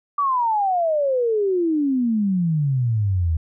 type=exponential sweep; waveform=sine; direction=down; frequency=1173 to 77.78 Hz; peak=-17 dBFS; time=0.18-3.37 s; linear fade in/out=5 ms; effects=none